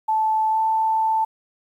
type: tone with pitch glide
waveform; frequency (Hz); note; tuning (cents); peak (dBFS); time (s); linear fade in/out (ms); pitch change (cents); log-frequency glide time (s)
sine; 874 to 883.6; A5 to A5; -12 to +7; -17; 0.08-1.25; 10; +19; 0.5-0.59
effects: 9-bit